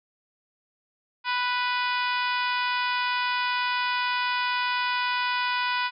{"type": "harmonic tone", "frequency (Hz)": 493.9, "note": "B4", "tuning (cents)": 0, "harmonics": [2, 3, 4, 5, 6, 7, 8, 9, 10], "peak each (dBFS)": [-27, -30, -34, -32, -36, -37, -40, -41, -40], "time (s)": [1.24, 5.91], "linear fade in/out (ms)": 50, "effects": []}